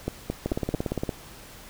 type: two click trains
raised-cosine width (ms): 2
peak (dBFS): -13 / -13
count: 4 / 12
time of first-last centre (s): 0.08-0.741 / 0.46-1.092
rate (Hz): 4.54 / 17.4
effects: pink hiss -46 dBFS RMS until 1.69 s